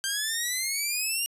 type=exponential sweep; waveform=10% pulse; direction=up; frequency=1571 to 2842 Hz; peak=-18 dBFS; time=0.04-1.26 s; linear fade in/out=0 ms; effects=resampled to 32000 Hz